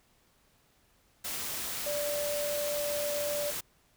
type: tone in noise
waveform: sine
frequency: 585 Hz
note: D5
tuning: 7 cents flat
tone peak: -31 dBFS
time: 1.86-3.51 s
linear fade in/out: 10 ms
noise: white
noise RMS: -36 dBFS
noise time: 1.24-3.61 s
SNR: +2 dB
effects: pink hiss -67 dBFS RMS until 3.96 s